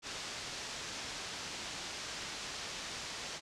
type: low-pass noise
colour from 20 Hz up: white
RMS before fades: -43 dBFS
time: 0.02-3.41 s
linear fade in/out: 50 ms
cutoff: 6500 Hz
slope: 24 dB/octave
effects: low-pass 11000 Hz 12 dB/octave

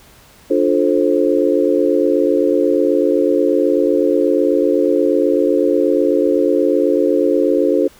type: chord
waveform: sine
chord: D minor seventh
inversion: none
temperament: just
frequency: 293.7 / 352.4 / 440.5 / 528.6 Hz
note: D4 / F4 / A4 / C5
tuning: 0 / +16 / +2 / +18 cents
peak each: -17 dBFS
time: 0.5-7.88 s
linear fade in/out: 10 ms
effects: pink hiss -46 dBFS RMS until 7.99 s

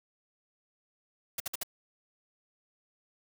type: noise bursts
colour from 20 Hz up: white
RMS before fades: -34 dBFS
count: 4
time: 1.38-1.633 s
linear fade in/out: 5 ms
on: 22 ms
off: 55 ms
effects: none

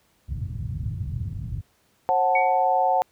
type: low-pass noise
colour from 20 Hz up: white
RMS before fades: -28 dBFS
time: 0.28-1.61 s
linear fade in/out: 10 ms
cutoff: 120 Hz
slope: 24 dB/octave
type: chord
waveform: sine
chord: F# diminished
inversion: second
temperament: equal with one note detuned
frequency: 536.7 / 740 / 880 Hz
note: C5 / F#5 / A5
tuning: +44 / 0 / 0 cents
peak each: -25 / -20 / -23 dBFS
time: 2.09-3.02 s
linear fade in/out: 0 ms
type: tone with exponential decay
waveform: sine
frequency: 2247 Hz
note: C#7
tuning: 23 cents sharp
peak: -19 dBFS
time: 2.35-2.65 s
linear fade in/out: 5 ms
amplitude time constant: 65 ms
effects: pink hiss -64 dBFS RMS until 3.11 s + high-pass 60 Hz 12 dB/octave

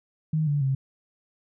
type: tone with pitch steps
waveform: sine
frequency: 156.3 / 144.99 / 134.5 Hz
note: D#3 / D3 / C3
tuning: +8 / -22 / +48 cents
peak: -21 dBFS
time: 0.33-0.75 s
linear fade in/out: 5 ms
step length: 140 ms
effects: none

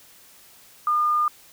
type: tone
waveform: sine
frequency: 1212 Hz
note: D#6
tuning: 46 cents flat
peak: -18 dBFS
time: 0.87-1.28 s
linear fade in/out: 2 ms
effects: white hiss -51 dBFS RMS until 1.52 s

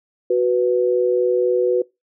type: tone pair together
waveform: sine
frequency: 370 / 493.9 Hz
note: F#4 / B4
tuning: 0 / 0 cents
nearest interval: perfect fourth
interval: 500 cents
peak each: -17 dBFS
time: 0.3-1.82 s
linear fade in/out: 5 ms
effects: noise-tail reverb RT60 0.2 s tail -22 dB re dry

